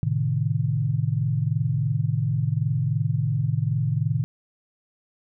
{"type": "chord", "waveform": "sine", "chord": "A diminished", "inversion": "none", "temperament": "equal with one note detuned", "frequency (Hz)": [110, 130.81, 153.6], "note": ["A2", "C3", "Eb3"], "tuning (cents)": [0, 0, -22], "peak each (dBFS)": -25, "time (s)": [0.03, 4.24], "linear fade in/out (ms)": 0, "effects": []}